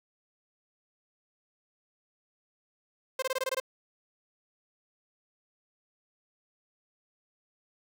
sawtooth tone bursts, 523.3 Hz, C5, in tune, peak -24 dBFS, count 8, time 3.19-3.601 s, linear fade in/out 5 ms, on 33 ms, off 21 ms, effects none

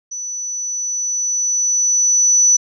sine tone with level ramp, 5960 Hz, F#8, 12 cents sharp, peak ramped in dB -24 to -8 dBFS, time 0.11-2.57 s, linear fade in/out 10 ms, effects none

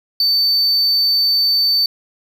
triangle tone, 4550 Hz, C#8, 44 cents sharp, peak -11 dBFS, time 0.2-1.86 s, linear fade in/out 2 ms, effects 8-bit

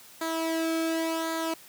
sawtooth tone with flanger, 325.7 Hz, E4, 21 cents flat, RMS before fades -29 dBFS, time 0.21-1.54 s, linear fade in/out 5 ms, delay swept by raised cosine 0.36 to 1.06 ms, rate 0.9 Hz, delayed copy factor -0.6, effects white hiss -51 dBFS RMS until 1.68 s + high-pass 80 Hz 12 dB/octave

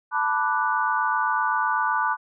sine chord, B minor seventh, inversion third, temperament equal, 880 / 987.8 / 1174.7 / 1480 Hz, A5 / B5 / D6 / F#6, 0 / 0 / 0 / 0 cents, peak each -26 dBFS, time 0.11-2.17 s, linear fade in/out 50 ms, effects none

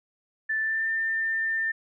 sine tone with pitch glide, 1760 to 1795.9 Hz, A6 to A6, 0 to +35 cents, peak -24 dBFS, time 0.49-1.72 s, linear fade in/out 10 ms, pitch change +35 cents, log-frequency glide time 0.6-0.89 s, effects none

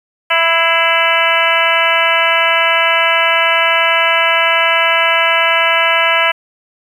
harmonic tone with a mistuned harmonic, 330.7 Hz, E4, 6 cents sharp, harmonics 2 / 3 / 4 / 5 / 6 / 7 / 8 / 9, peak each -18 / -18 / -18 / -18 / -18 / -18 / -18 / -18 dBFS, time 0.3-6.32 s, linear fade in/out 10 ms, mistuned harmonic 6, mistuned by +50 cents, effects 7-bit

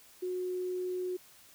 sine tone, 364.6 Hz, F#4, 25 cents flat, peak -32 dBFS, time 0.22-1.17 s, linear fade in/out 10 ms, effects white hiss -58 dBFS RMS until 1.54 s

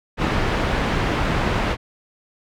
pink low-pass noise, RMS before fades -21 dBFS, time 0.17-1.77 s, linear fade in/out 50 ms, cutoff 2500 Hz, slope 12 dB/octave, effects none

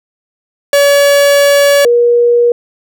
45% pulse / sine tone pair in turn, 568 / 477.6 Hz, C#5 / A#4, +42 / +42 cents, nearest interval minor third, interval 300 cents, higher first, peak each -5 dBFS, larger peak neither, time 0.73-1.85 / 1.85-2.52 s, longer first, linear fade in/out 2 ms, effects none

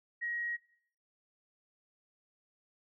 sine tone, 1894 Hz, A#6, 27 cents sharp, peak -34 dBFS, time 0.21-0.57 s, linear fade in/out 20 ms, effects noise-tail reverb RT60 0.6 s tail -18 dB re dry

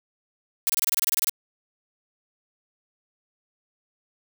blue noise bursts, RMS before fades -22 dBFS, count 13, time 0.67-1.295 s, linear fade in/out 0 ms, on 25 ms, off 25 ms, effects none

